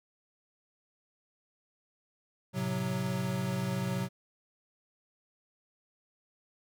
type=chord; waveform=square; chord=F# diminished; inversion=first; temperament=equal; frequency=110 / 130.81 / 185 Hz; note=A2 / C3 / F#3; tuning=0 / 0 / 0 cents; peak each=-40 / -35 / -34 dBFS; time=2.53-4.09 s; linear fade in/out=50 ms; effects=none